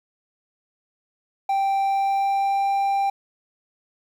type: tone with pitch glide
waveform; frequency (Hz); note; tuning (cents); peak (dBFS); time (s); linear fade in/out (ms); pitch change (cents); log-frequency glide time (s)
triangle; 784 to 790.8; G5 to G5; 0 to +15; -17; 1.49-3.1; 5; +15; 1.81-2.71
effects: 9-bit